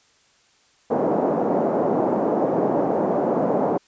white band-pass noise, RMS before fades -21 dBFS, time 0.9-3.78 s, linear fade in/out 10 ms, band 180 to 720 Hz, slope 24 dB/octave, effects white hiss -59 dBFS RMS until 3.87 s + resampled to 16000 Hz

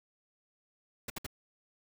pink noise bursts, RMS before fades -38 dBFS, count 3, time 1.08-1.265 s, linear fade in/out 5 ms, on 21 ms, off 61 ms, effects none

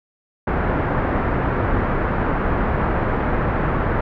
pink low-pass noise, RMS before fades -20 dBFS, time 0.47-4.01 s, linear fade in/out 5 ms, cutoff 1700 Hz, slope 24 dB/octave, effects none

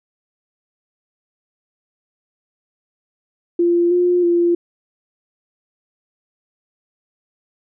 sine tone with pitch steps, 345.3 / 355.1 / 345.1 Hz, F4 / F4 / F4, -20 / +29 / -21 cents, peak -12 dBFS, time 3.59-4.55 s, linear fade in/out 5 ms, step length 320 ms, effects none

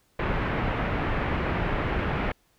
pink low-pass noise, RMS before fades -27 dBFS, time 0.19-2.32 s, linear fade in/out 5 ms, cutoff 2400 Hz, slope 24 dB/octave, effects pink hiss -66 dBFS RMS until 2.58 s

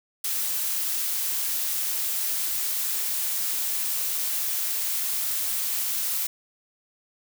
blue noise, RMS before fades -27 dBFS, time 0.24-6.27 s, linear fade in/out 5 ms, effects none

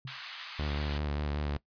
sine tone with exponential decay, 131.6 Hz, C3, 10 cents sharp, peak -35 dBFS, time 0.05-0.21 s, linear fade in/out 2 ms, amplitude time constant 33 ms
white band-pass noise, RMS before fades -44 dBFS, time 0.07-0.98 s, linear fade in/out 5 ms, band 1000 to 4300 Hz, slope 24 dB/octave
sawtooth tone with vibrato, 73.42 Hz, D2, in tune, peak -27 dBFS, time 0.59-1.57 s, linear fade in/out 0 ms, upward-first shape square, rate 5.2 Hz, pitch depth 27 cents each way
effects noise-tail reverb RT60 0.1 s tail -20 dB re dry + resampled to 11025 Hz

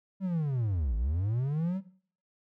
triangle linear two-way sweep, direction down then up, 196.1 to 50.8 to 196.1 Hz, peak -25 dBFS, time 0.2-1.81 s, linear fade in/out 50 ms, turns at 0.96 s, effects noise-tail reverb RT60 0.5 s tail -17 dB re dry

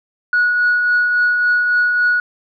sine tone with tremolo, 1460 Hz, F#6, 24 cents flat, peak -9 dBFS, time 0.33-2.2 s, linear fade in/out 2 ms, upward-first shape triangle, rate 3.6 Hz, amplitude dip 40%, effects tanh soft clip ceiling -8 dBFS

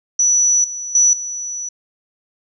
sine tone with level steps, 5920 Hz, F#8, in tune, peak -11 / -24 / -9 / -23 dBFS, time 0.19-1.69 s, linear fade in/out 5 ms, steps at 0.64 / 0.95 / 1.13 s, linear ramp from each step 2 ms, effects none

